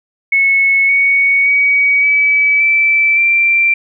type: tone with pitch steps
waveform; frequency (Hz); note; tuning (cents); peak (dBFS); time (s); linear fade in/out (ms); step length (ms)
sine; 2198 / 2229 / 2260 / 2291 / 2323 / 2356; C#7 / C#7 / C#7 / D7 / D7 / D7; -15 / +9 / +33 / -44 / -20 / +5; -8; 0.32-3.74; 5; 570
effects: none